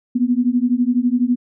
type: beating tone pair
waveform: sine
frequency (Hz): 239.7 / 251.7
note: A#3 / B3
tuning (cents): +48 / +33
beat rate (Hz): 12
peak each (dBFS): -17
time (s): 0.15-1.36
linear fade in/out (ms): 10
effects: none